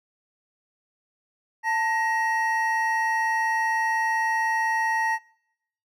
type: tone pair together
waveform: triangle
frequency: 890 / 1885.8 Hz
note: A5 / A#6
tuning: +20 / +20 cents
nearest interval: octave + minor second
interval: 1300 cents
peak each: -22 / -23 dBFS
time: 1.63-5.19 s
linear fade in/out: 50 ms
effects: noise-tail reverb RT60 0.8 s tail -25 dB re dry